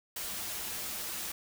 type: noise with comb filter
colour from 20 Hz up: white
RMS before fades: -38 dBFS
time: 0.16-1.32 s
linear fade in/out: 5 ms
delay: 7.4 ms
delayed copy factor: -0.65
effects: none